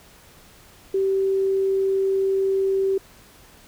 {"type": "tone", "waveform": "sine", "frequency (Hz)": 386.9, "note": "G4", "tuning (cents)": -23, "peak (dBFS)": -18, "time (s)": [0.94, 2.98], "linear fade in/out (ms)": 5, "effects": ["pink hiss -50 dBFS RMS until 3.67 s"]}